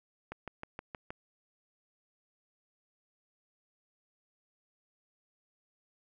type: click train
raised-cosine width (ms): 0.5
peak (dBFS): -25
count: 6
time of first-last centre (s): 0.32-1.105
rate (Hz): 6.37
effects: none